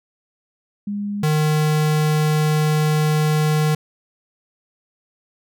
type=tone pair in turn; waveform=sine / square; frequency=204.1 / 153.17 Hz; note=G#3 / D#3; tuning=-30 / -27 cents; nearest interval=perfect fourth; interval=497 cents; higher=first; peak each=-22 / -16 dBFS; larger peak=second; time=0.87-1.23 / 1.23-3.75 s; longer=second; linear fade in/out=5 ms; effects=none